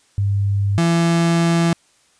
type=tone pair in turn; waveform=sine / 35% pulse; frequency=100 / 168.18 Hz; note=G2 / E3; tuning=+35 / +35 cents; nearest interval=major sixth; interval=900 cents; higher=second; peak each=-15 / -12 dBFS; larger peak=second; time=0.18-0.78 / 0.78-1.73 s; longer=second; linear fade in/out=0 ms; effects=white hiss -57 dBFS RMS until 2.19 s + resampled to 22050 Hz